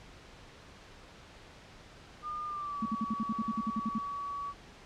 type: tone with pitch glide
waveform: sine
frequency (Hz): 1210 to 1135.5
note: D#6 to C#6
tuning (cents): -49 to +41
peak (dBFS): -35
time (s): 2.22-4.54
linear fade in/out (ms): 50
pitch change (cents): -110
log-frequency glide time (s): 2.46-2.84
type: tone bursts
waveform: sine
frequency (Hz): 220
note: A3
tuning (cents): 0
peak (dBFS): -29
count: 13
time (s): 2.82-3.985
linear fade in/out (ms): 5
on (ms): 37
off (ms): 57
effects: pink hiss -53 dBFS RMS until 4.85 s + low-pass 5000 Hz 12 dB/octave